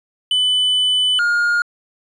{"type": "tone pair in turn", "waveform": "triangle", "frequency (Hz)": [3000, 1421.5], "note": ["F#7", "F6"], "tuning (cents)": [23, 30], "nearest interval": "octave + minor second", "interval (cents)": 1293, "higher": "first", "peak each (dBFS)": -12, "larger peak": "neither", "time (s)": [[0.31, 1.19], [1.19, 1.62]], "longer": "first", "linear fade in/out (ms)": 2, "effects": ["resampled to 22050 Hz"]}